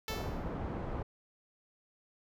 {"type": "tone with exponential decay", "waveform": "5% pulse", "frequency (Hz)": 440.1, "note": "A4", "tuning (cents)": 0, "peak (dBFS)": -24, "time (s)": [0.08, 0.54], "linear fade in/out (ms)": 1, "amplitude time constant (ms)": 100}
{"type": "low-pass noise", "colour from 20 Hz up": "pink", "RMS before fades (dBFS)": -38, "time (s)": [0.09, 1.03], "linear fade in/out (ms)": 10, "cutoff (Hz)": 950, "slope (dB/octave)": 12}
{"effects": []}